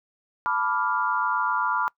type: chord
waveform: sine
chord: B half-diminished seventh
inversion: third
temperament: equal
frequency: 880 / 987.8 / 1174.7 / 1396.9 Hz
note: A5 / B5 / D6 / F6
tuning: 0 / 0 / 0 / 0 cents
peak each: -31 / -26 / -28 / -27 dBFS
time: 0.46-1.88 s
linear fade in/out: 0 ms
effects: noise-tail reverb RT60 0.1 s tail -23 dB re dry